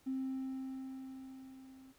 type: tone with level ramp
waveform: triangle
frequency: 263.8 Hz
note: C4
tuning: 14 cents sharp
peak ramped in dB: -30 to -53 dBFS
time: 0.06-1.93 s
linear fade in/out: 20 ms
effects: tanh soft clip ceiling -32 dBFS + pink hiss -68 dBFS RMS until 1.98 s